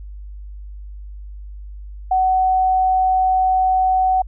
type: tone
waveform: sine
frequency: 750 Hz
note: F#5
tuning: 23 cents sharp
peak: -13 dBFS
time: 2.11-4.22 s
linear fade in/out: 5 ms
effects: added 50 Hz sine -31 dBFS peak until 4.27 s